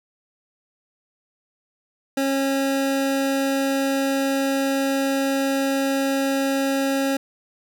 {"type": "tone", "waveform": "25% pulse", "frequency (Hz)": 272.6, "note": "C#4", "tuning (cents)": -29, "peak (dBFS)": -16, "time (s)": [2.17, 7.17], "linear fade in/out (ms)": 5, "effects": []}